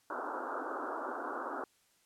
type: band-pass noise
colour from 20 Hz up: white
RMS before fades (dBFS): -39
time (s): 0.1-1.64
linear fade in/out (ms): 2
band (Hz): 250 to 1500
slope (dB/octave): 96
effects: white hiss -70 dBFS RMS until 2.05 s + low-pass 11000 Hz 12 dB/octave